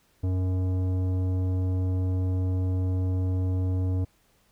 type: tone with tanh clipping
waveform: sine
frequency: 92.5 Hz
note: F#2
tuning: in tune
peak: -25 dBFS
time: 0.23-4.05 s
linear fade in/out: 10 ms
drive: 13 dB
effects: pink hiss -65 dBFS RMS until 4.51 s